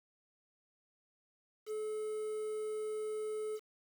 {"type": "tone with quantisation", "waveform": "triangle", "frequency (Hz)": 430, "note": "A4", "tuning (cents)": -40, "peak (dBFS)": -34, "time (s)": [1.66, 3.6], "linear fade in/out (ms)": 50, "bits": 9, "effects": []}